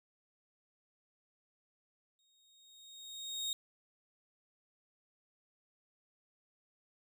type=tone with exponential growth; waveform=30% pulse; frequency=3729 Hz; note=A#7; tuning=in tune; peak=-31 dBFS; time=2.19-3.53 s; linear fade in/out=1 ms; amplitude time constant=290 ms; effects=none